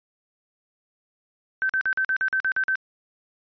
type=tone bursts; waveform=sine; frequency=1544 Hz; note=G6; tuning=27 cents flat; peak=-20 dBFS; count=10; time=1.62-2.755 s; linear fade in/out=0 ms; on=73 ms; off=45 ms; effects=resampled to 11025 Hz